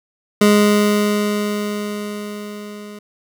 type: tone with level ramp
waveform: 25% pulse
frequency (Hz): 207.7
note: G#3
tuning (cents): 0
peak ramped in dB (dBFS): -5 to -29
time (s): 0.41-2.99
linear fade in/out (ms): 5
effects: none

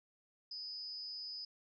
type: tone with amplitude modulation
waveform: sine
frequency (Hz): 5000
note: D#8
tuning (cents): +8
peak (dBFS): -39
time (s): 0.51-1.45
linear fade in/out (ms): 5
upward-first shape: sine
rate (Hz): 263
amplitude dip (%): 75
effects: none

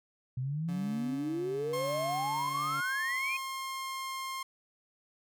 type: exponential sweep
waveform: sine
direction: up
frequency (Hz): 123.47 to 2515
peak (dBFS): -31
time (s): 0.37-3.37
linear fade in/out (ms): 5
type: tone with tremolo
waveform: 30% pulse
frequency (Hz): 143.1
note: D3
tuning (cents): -45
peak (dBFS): -37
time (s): 0.68-2.81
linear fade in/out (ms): 10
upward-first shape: triangle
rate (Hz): 0.99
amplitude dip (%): 30
type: tone with pitch glide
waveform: sawtooth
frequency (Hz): 1069 to 1062.2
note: C6 to C6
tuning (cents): +37 to +26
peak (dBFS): -32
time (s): 1.73-4.43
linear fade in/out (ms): 5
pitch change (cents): -11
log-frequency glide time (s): 2.96-4.21
effects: none

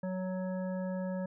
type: harmonic tone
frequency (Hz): 185.6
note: F#3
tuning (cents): +6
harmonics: 1 / 3 / 5 / 7 / 9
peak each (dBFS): -34 / -38 / -48 / -57 / -52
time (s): 0.03-1.26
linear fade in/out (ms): 5
effects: none

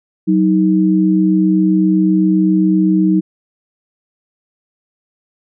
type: tone pair together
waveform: sine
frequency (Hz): 187.24 / 314.9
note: F#3 / D#4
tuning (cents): +21 / +21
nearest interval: major sixth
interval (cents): 900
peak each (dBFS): -12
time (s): 0.27-3.21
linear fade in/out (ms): 20
effects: none

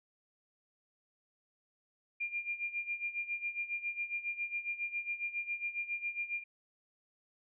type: tone with tremolo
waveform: sine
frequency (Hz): 2400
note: D7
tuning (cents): +37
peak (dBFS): -32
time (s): 2.2-6.44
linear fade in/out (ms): 10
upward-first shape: sine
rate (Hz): 7.3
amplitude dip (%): 80
effects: none

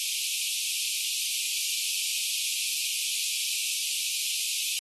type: high-pass noise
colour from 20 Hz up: pink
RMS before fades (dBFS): -30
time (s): 0-4.79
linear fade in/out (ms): 0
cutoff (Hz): 2400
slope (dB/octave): 96
effects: AAC 32 kbps

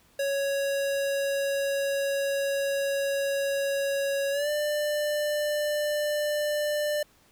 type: tone with pitch glide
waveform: square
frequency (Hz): 555 to 594.8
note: C#5 to D5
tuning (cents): +2 to +22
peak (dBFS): -26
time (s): 0.19-7.03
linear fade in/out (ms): 5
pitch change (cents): +120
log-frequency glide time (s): 4.31-4.49
effects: pink hiss -61 dBFS RMS until 7.31 s

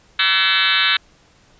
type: tone with frequency modulation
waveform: sine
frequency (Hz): 2644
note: E7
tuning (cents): +5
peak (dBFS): -13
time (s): 0.19-0.97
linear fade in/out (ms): 5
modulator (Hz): 187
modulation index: 7.1
effects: pink hiss -53 dBFS RMS until 1.59 s + resampled to 16000 Hz

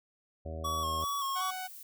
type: harmonic tone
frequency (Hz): 80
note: D#2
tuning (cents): +49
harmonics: 1 / 2 / 3 / 4 / 5 / 6 / 7 / 8 / 9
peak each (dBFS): -38 / -49 / -49 / -51 / -49 / -54 / -44 / -50 / -52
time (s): 0.45-1.05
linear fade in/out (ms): 10
type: tone with vibrato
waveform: square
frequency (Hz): 1108.7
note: C#6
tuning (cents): 0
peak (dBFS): -32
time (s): 0.64-1.51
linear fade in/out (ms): 10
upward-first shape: square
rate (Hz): 2.6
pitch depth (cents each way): 35
type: noise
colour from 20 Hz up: violet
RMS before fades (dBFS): -48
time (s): 1-1.83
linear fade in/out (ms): 2
type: tone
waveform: sawtooth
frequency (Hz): 745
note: F#5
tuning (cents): +12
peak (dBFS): -33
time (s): 1.35-1.68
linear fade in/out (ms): 20
effects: none

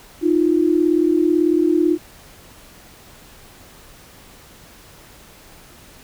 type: tone pair together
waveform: sine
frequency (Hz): 311.1 / 349.2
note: D#4 / F4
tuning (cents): 0 / 0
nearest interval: major second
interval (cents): 200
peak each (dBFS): -16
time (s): 0.21-1.98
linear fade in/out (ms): 50
effects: pink hiss -45 dBFS RMS until 6.03 s

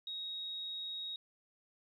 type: tone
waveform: sine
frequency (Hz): 3775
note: A#7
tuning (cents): +21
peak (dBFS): -39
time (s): 0.07-1.16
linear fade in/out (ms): 2
effects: 12-bit

